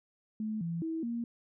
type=tone with pitch steps; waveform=sine; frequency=216.5 / 167.8 / 324.1 / 234.6 Hz; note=A3 / E3 / E4 / A#3; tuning=-28 / +31 / -29 / +11 cents; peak=-32 dBFS; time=0.4-1.24 s; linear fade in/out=2 ms; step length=210 ms; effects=none